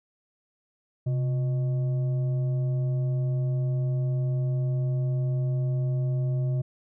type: tone with frequency modulation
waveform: sine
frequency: 131 Hz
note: C3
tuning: 2 cents sharp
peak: -23 dBFS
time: 1.06-6.62 s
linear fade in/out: 10 ms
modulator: 488 Hz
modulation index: 0.25
effects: none